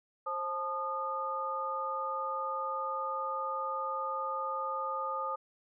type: tone cluster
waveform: sine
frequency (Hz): 531 / 875 / 1224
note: C5 / A5 / D#6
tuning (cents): +25 / -10 / -29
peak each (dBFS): -39 / -39 / -34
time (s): 0.26-5.36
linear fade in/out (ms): 10
effects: none